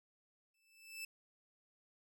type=tone with exponential growth; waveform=sawtooth; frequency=2637 Hz; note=E7; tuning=in tune; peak=-38 dBFS; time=0.54-1.05 s; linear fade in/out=5 ms; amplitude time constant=110 ms; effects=none